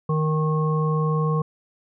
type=harmonic tone; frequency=155.56 Hz; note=D#3; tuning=in tune; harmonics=1 / 3 / 5 / 7; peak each=-20 / -27 / -39 / -28 dBFS; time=0.09-1.42 s; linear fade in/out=5 ms; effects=none

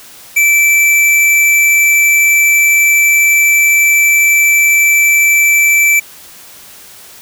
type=tone; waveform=square; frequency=2326 Hz; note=D7; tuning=17 cents flat; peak=-7 dBFS; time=0.36-6 s; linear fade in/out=10 ms; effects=white hiss -36 dBFS RMS until 7.21 s

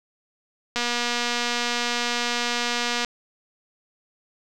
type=click train; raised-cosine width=0.2 ms; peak=-8 dBFS; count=550; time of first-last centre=0.76-3.048 s; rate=240 Hz; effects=none

